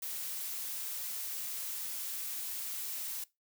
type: noise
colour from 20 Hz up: blue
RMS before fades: -39 dBFS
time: 0.02-3.24 s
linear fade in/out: 5 ms
effects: noise-tail reverb RT60 0.2 s tail -20 dB re dry